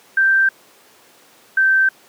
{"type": "tone pair in turn", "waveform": "sine", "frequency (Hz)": [1568, 1555.4], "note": ["G6", "G6"], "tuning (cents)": [0, -14], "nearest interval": "unison", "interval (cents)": 14, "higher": "first", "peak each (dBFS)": -11, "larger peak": "neither", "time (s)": [[0.17, 0.49], [1.57, 1.89]], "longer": "neither", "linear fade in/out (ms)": 5, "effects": ["pink hiss -49 dBFS RMS until 2.08 s", "high-pass 300 Hz 12 dB/octave"]}